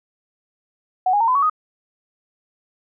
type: tone with pitch steps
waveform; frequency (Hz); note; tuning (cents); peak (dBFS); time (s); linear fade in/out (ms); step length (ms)
sine; 742 / 823.3 / 913.5 / 1013.6 / 1124.7 / 1247.9; F#5 / G#5 / A#5 / B5 / C#6 / D#6; +5 / -15 / -35 / +45 / +25 / +5; -14; 1.06-1.498; 5; 73
effects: none